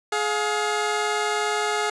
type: tone pair together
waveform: 15% pulse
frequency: 421.6 / 709 Hz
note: G#4 / F5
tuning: +26 / +26 cents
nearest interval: major sixth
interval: 900 cents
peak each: -17 / -21 dBFS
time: 0.12-1.9 s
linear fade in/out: 5 ms
effects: resampled to 22050 Hz